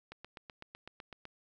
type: click train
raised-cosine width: 0.3 ms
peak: -30 dBFS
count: 10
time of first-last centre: 0.12-1.254 s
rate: 7.94 Hz
effects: none